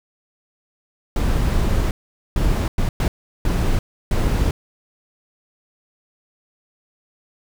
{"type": "noise bursts at uneven times", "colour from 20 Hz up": "brown", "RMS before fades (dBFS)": -18, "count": 6, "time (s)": [[1.16, 1.91], [2.36, 2.68], [2.78, 2.89], [3, 3.08], [3.45, 3.79], [4.11, 4.51]], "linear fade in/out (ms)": 2, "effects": []}